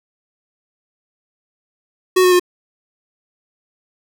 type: tone with pitch steps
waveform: square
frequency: 370 / 364.1 / 358.2 Hz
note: F#4 / F#4 / F4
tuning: 0 / -28 / +44 cents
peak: -10 dBFS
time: 2.16-2.397 s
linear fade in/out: 10 ms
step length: 79 ms
effects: none